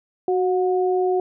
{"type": "tone pair together", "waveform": "sine", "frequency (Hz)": [370, 724.4], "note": ["F#4", "F#5"], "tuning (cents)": [0, -37], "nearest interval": "octave", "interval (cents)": 1163, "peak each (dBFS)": [-18, -24], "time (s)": [0.28, 1.2], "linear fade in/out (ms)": 2, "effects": []}